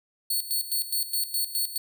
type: tone with tremolo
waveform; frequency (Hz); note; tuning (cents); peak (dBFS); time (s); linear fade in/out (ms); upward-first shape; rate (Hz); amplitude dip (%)
5% pulse; 4416; C#8; -7; -17; 0.3-1.78; 5; square; 4.8; 75
effects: none